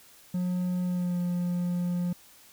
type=tone with pitch glide; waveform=triangle; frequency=180.2 to 176.59 Hz; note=F#3 to F3; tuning=-45 to +19 cents; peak=-24 dBFS; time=0.34-2.13 s; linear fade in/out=5 ms; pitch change=-36 cents; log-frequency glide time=0.84-1.18 s; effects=white hiss -55 dBFS RMS until 2.52 s